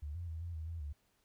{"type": "tone with pitch steps", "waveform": "sine", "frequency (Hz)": [73.7, 86.7, 80.8, 85.7, 79.4, 83.3, 72.8], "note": ["D2", "F2", "E2", "F2", "D#2", "E2", "D2"], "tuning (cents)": [7, -12, -34, -32, 36, 19, -15], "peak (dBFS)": -39, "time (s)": [0.02, 0.93], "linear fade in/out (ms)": 10, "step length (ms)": 130, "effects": ["pink hiss -75 dBFS RMS until 1.24 s"]}